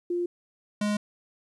sine / square tone pair in turn, 350.2 / 208.2 Hz, F4 / G#3, +5 / +5 cents, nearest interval major sixth, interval 900 cents, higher first, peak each -25 dBFS, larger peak neither, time 0.1-0.26 / 0.81-0.97 s, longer neither, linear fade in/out 5 ms, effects resampled to 24000 Hz + 11-bit

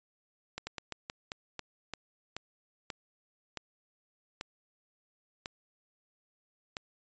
slowing click train, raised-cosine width 0.2 ms, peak -20 dBFS, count 14, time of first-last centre 0.58-6.768 s, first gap 90 ms, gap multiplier 1.25, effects resampled to 16000 Hz

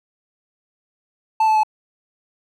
triangle tone with pitch steps, 880 / 870.4 / 860.9 Hz, A5 / A5 / A5, 0 / -19 / -38 cents, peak -11 dBFS, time 1.4-1.634 s, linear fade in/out 5 ms, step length 78 ms, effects none

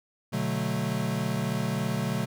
square chord, B minor seventh, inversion none, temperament equal, 123.47 / 146.83 / 185 / 220 Hz, B2 / D3 / F#3 / A3, 0 / 0 / 0 / 0 cents, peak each -33 dBFS, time 0.32-2.26 s, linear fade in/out 20 ms, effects none

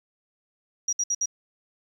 sine tone bursts, 5750 Hz, F8, 50 cents sharp, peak -22 dBFS, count 4, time 0.88-1.258 s, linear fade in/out 5 ms, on 48 ms, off 62 ms, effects 9-bit

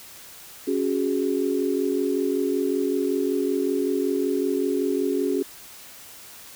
sine chord, C# suspended fourth, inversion none, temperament equal, 277.2 / 370 / 415.3 Hz, C#4 / F#4 / G#4, 0 / 0 / 0 cents, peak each -25 / -25 / -26 dBFS, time 0.67-5.43 s, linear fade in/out 10 ms, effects white hiss -44 dBFS RMS until 6.55 s

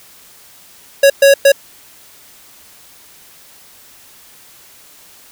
square tone bursts at uneven times, 554.4 Hz, C#5, in tune, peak -5 dBFS, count 3, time 1.03-1.1 / 1.22-1.34 / 1.45-1.52 s, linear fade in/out 5 ms, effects white hiss -43 dBFS RMS until 5.31 s

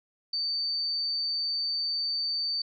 sine tone, 4579 Hz, D8, 45 cents flat, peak -27 dBFS, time 0.33-2.62 s, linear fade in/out 5 ms, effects none

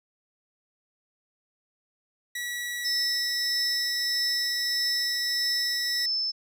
sawtooth tone, 1937 Hz, B6, 34 cents flat, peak -27 dBFS, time 2.35-6.06 s, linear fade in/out 5 ms
sine tone with tremolo, 5270 Hz, E8, 1 cent flat, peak -24 dBFS, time 2.84-6.32 s, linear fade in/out 20 ms, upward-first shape triangle, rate 1.6 Hz, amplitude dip 35%
effects none

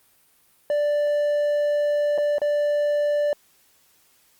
triangle tone with dropouts, 587.3 Hz, D5, in tune, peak -17 dBFS, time 0.7-3.33 s, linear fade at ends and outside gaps 1 ms, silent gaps 2.178-2.183 / 2.383-2.417 s, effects white hiss -60 dBFS RMS until 4.39 s + Opus 32 kbps

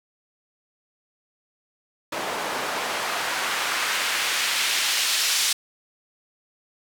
white noise with band-pass filter sweep, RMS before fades -25 dBFS, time 2.12-5.53 s, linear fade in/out 5 ms, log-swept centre 600 to 4100 Hz, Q 0.84, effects none

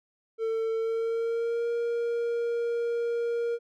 triangle tone with pitch glide, 448.7 to 469.6 Hz, A4 to A#4, +34 to +13 cents, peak -24 dBFS, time 0.38-3.59 s, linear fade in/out 50 ms, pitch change +79 cents, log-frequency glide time 0.73-1.69 s, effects none

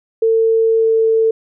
sine tone with pitch glide, 450 to 447.1 Hz, A4 to A4, +39 to +28 cents, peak -10 dBFS, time 0.22-1.31 s, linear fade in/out 5 ms, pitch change -11 cents, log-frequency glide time 0.68-1.02 s, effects none

